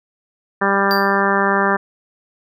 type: harmonic tone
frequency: 197.6 Hz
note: G3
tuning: 14 cents sharp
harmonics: 1 / 2 / 3 / 4 / 5 / 6 / 7 / 8 / 9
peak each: -22 / -21 / -24 / -23 / -22 / -21 / -25 / -22 / -23 dBFS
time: 0.61-1.77 s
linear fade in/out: 10 ms
type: tone with exponential decay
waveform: square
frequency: 4699 Hz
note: D8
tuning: in tune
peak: -19 dBFS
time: 0.91-1.21 s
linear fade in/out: 0 ms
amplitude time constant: 64 ms
effects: none